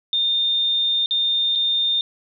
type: tone with dropouts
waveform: sine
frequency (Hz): 3630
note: A#7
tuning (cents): -47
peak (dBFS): -17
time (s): 0.13-2.01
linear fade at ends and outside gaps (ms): 1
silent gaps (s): 1.06-1.109 / 1.553-1.557
effects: none